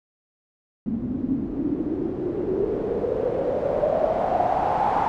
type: noise with low-pass filter sweep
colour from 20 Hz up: white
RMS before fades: -24 dBFS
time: 0.86-5.08 s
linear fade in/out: 0 ms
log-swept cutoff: 230 to 890 Hz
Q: 7.1
effects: none